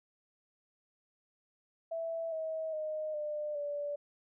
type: tone with pitch steps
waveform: sine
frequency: 659.3 / 638.7 / 618.7 / 599.4 / 580.6 Hz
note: E5 / D#5 / D#5 / D5 / D5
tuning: 0 / +45 / -10 / +35 / -20 cents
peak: -34 dBFS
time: 1.91-3.96 s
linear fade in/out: 10 ms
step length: 410 ms
effects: none